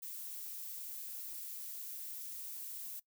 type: noise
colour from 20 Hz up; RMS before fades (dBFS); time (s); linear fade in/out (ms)
violet; -45; 0.02-3; 10
effects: noise-tail reverb RT60 0.1 s tail -20 dB re dry